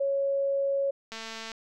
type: tone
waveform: sine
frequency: 553 Hz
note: C#5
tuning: 4 cents flat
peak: -24 dBFS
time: 0-0.91 s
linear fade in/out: 10 ms
type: click train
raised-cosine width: 0.2 ms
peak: -22 dBFS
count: 90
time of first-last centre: 1.12-1.517 s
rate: 224 Hz
effects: none